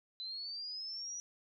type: linear sweep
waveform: sine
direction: up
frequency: 3992 to 5860 Hz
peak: -40 dBFS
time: 0.2-1.2 s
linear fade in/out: 0 ms
effects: none